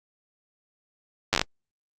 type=slowing click train; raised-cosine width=0.2 ms; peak=-4 dBFS; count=7; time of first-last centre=1.33-1.415 s; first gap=9 ms; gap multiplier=1.18; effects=Opus 48 kbps